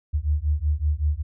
sine beating tone pair, 72.3 / 77.6 Hz, D2 / D#2, -27 / -4 cents, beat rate 5.3 Hz, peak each -23 dBFS, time 0.13-1.23 s, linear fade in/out 20 ms, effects none

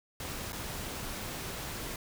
pink noise with dropouts, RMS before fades -39 dBFS, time 0.2-1.96 s, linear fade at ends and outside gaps 2 ms, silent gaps 0.522-0.529 s, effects none

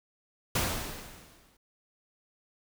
pink noise with exponential decay, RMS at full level -26 dBFS, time 0.55-1.57 s, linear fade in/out 5 ms, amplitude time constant 220 ms, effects none

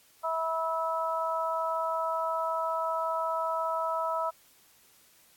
harmonic tone, 325.4 Hz, E4, 22 cents flat, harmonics 2 / 3 / 4, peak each -32 / -32 / -32 dBFS, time 0.23-4.31 s, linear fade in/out 20 ms, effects white hiss -61 dBFS RMS until 5.36 s + AAC 64 kbps

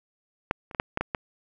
clicks, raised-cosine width 0.5 ms, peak -8 / -30 / -20 / -6 / -11 / -11 / -12 dBFS, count 7, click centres 0.511 / 0.712 / 0.748 / 0.799 / 0.974 / 1.01 / 1.148 s, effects none

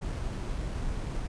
brown noise with sample-and-hold, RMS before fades -33 dBFS, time 0.01-1.28 s, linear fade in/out 20 ms, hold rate 7350 Hz, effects resampled to 22050 Hz

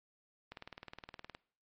click train, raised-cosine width 0.3 ms, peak -30 dBFS, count 17, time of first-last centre 0.52-1.349 s, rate 19.3 Hz, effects noise-tail reverb RT60 0.5 s tail -22 dB re dry + MP3 32 kbps

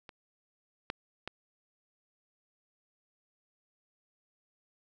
clicks, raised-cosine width 0.3 ms, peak -30 / -17 / -21 dBFS, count 3, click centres 0.092 / 0.901 / 1.276 s, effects none

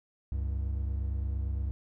triangle tone pair together, 68 / 96.7 Hz, C#2 / G2, -33 / -23 cents, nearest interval tritone, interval 610 cents, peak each -28 / -35 dBFS, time 0.32-1.71 s, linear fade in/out 0 ms, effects none

